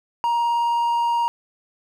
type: tone with vibrato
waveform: triangle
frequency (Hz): 941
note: A#5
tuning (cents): +16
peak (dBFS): -16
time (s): 0.24-1.28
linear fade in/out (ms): 0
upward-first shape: triangle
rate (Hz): 19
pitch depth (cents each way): 9
effects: none